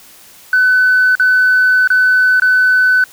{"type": "tone with dropouts", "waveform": "sine", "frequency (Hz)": 1506, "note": "F#6", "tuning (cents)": 30, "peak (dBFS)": -6, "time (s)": [0.53, 3.04], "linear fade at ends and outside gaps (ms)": 2, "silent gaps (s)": [[1.153, 1.197], [1.875, 1.902], [2.399, 2.42]], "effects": ["tanh soft clip ceiling -4 dBFS", "white hiss -41 dBFS RMS until 3.12 s"]}